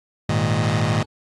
sawtooth chord, Ab suspended second, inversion none, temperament just, 103.83 / 116.8 / 155.74 Hz, Ab2 / Bb2 / Eb3, 0 / +4 / +2 cents, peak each -18 dBFS, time 0.29-1.03 s, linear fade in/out 5 ms, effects low-pass 7000 Hz 12 dB/octave + AAC 32 kbps

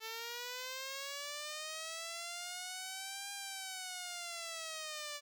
5% pulse linear two-way sweep, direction up then down, 440 to 803 to 579 Hz, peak -30 dBFS, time 0-5.21 s, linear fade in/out 50 ms, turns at 3.32 s, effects none

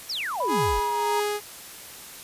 sine exponential sweep, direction down, 5920 to 38.55 Hz, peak -27 dBFS, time 0.09-0.8 s, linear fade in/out 10 ms
sine tone with pitch glide, 989 to 934 Hz, B5 to A#5, +2 to +3 cents, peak -24 dBFS, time 0.4-1.2 s, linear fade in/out 5 ms, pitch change -99 cents, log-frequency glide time 0.71-1.05 s
sawtooth tone with tremolo, 415.3 Hz, G#4, in tune, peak -19 dBFS, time 0.47-1.41 s, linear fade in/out 50 ms, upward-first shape triangle, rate 1.7 Hz, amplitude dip 65%
effects white hiss -42 dBFS RMS until 2.23 s + resampled to 32000 Hz

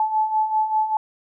sine beating tone pair, 863 / 868.1 Hz, A5 / A5, -34 / -24 cents, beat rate 5.1 Hz, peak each -25 / -19 dBFS, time 0-0.97 s, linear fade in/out 2 ms, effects none

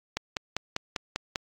click train, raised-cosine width 0.2 ms, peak -11 dBFS, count 7, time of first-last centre 0.17-1.358 s, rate 5.05 Hz, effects AAC 64 kbps

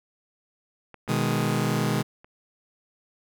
clicks, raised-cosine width 0.5 ms, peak -28 / -23 / -32 / -25 / -33 dBFS, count 5, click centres 0.943 / 1.078 / 1.195 / 1.408 / 2.245 s
sawtooth chord, G# minor, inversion first, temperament just, 124.59 / 155.74 / 207.7 Hz, B2 / D#3 / G#3, +16 / +2 / 0 cents, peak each -23 dBFS, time 1.08-2.03 s, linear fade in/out 20 ms
effects none

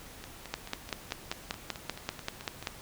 two click trains, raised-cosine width 0.2 ms, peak -14 / -24 dBFS, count 12 / 12, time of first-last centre 0.54-2.672 / 0.24-2.626 s, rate 5.16 / 4.61 Hz, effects pink hiss -49 dBFS RMS until 2.81 s

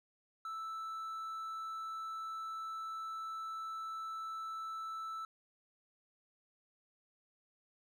triangle tone, 1318.5 Hz, E6, in tune, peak -38 dBFS, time 0.45-5.25 s, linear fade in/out 2 ms, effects none

